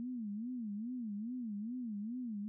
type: tone with vibrato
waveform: sine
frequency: 226.8 Hz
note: A#3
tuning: 47 cents flat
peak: -38 dBFS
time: 0-2.48 s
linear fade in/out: 0 ms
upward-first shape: sine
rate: 2.4 Hz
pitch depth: 200 cents each way
effects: none